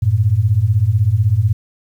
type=beating tone pair; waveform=sine; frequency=95.3 / 111.3 Hz; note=G2 / A2; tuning=-48 / +20 cents; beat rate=16 Hz; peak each=-15 / -13 dBFS; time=0.02-1.53 s; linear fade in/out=10 ms; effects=8-bit